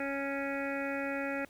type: harmonic tone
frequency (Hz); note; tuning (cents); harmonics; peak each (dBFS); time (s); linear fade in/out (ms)
277.2; C#4; 0; 1 / 2 / 3 / 5 / 6 / 7 / 8 / 9; -37 / -37 / -44 / -42 / -43 / -43 / -46 / -44; 0-1.45; 2
effects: pink hiss -61 dBFS RMS until 1.49 s